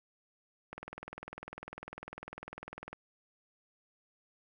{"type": "click train", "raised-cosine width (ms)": 0.5, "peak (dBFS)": -27, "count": 45, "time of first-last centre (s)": [0.73, 2.93], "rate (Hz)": 20, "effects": []}